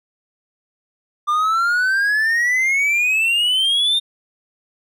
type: exponential sweep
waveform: triangle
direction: up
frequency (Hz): 1187 to 3657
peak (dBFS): -13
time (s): 1.27-4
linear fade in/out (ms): 20
effects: none